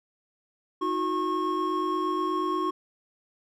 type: tone cluster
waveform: triangle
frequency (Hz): 316.5 / 364.9 / 1088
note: D#4 / F#4 / C#6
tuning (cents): +30 / -24 / -33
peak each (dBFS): -29 / -28 / -26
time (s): 0.81-2.71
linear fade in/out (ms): 10
effects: none